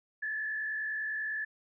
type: tone with frequency modulation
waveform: sine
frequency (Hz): 1733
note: A6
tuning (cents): -27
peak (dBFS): -32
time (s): 0.22-1.45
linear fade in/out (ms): 10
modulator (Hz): 49.9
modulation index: 0.88
effects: none